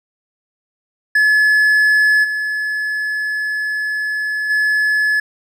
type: tone with level steps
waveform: triangle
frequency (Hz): 1712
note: A6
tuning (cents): -48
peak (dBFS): -8 / -16 / -11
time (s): 1.15-5.2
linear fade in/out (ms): 5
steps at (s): 2.23 / 4.49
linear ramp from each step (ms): 20
effects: none